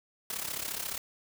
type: noise with amplitude modulation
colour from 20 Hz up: white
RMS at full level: -33 dBFS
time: 0.3-0.98 s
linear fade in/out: 2 ms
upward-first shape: sine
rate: 34.3 Hz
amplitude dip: 75%
effects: none